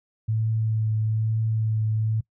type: tone with vibrato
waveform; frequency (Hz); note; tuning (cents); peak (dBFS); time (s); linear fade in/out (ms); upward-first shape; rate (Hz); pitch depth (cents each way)
sine; 110; A2; 0; -21; 0.28-2.21; 10; triangle; 1.1; 19
effects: noise-tail reverb RT60 0.1 s tail -22 dB re dry